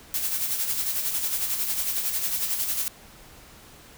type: noise with tremolo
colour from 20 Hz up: blue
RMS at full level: -25 dBFS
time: 0.14-2.88 s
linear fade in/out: 0 ms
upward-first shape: sine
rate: 11 Hz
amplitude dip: 50%
effects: pink hiss -49 dBFS RMS until 3.97 s